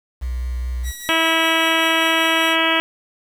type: tone with vibrato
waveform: sine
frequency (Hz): 62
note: B1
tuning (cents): +7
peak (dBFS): -21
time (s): 0.21-0.92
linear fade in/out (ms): 20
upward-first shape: sine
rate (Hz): 4.7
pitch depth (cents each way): 15
type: tone with tremolo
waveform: 10% pulse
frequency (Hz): 1928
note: B6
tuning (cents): -42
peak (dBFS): -20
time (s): 0.83-2.57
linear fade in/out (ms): 50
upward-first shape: triangle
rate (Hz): 5.1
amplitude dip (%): 35
type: harmonic tone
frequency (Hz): 325.7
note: E4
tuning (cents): -21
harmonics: 1 / 2 / 3 / 4 / 5 / 6 / 7 / 8 / 9 / 10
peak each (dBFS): -24 / -24 / -24 / -24 / -24 / -24 / -24 / -24 / -24 / -24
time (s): 1.09-2.8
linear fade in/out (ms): 0
effects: 7-bit